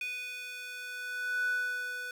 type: tone with high-pass filter sweep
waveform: square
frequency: 495.7 Hz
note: B4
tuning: 6 cents sharp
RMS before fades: -36 dBFS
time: 0.01-2.11 s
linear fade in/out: 2 ms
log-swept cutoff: 2400 to 1200 Hz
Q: 8.7
effects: none